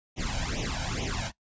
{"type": "noise with flanger", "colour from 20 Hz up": "pink", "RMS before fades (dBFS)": -31, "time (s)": [0.16, 1.32], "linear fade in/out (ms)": 50, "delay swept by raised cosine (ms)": [0.32, 1.32], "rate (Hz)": 2.3, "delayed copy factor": 1, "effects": ["noise-tail reverb RT60 0.1 s tail -19 dB re dry", "resampled to 16000 Hz"]}